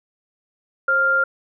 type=tone pair together; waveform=sine; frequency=532.7 / 1396.9 Hz; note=C5 / F6; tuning=+31 / 0 cents; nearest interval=octave + perfect fourth; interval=1669 cents; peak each=-25 / -15 dBFS; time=0.88-1.24 s; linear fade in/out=5 ms; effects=none